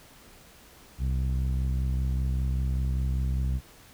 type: tone with low-pass filter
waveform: sawtooth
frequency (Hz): 65.1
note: C2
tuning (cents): -8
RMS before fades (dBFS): -27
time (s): 0.98-3.61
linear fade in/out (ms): 50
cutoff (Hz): 140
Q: 1
effects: pink hiss -53 dBFS RMS until 3.93 s